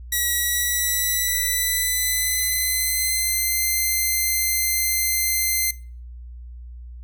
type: tone with pitch glide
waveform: 5% pulse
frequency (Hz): 1928 to 2078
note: B6 to C7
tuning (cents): -42 to -12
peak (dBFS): -10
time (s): 0.12-5.71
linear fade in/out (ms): 5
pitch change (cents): +130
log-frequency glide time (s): 0.35-3.57
effects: noise-tail reverb RT60 0.4 s tail -21 dB re dry + added 60 Hz sine -35 dBFS peak until 7.03 s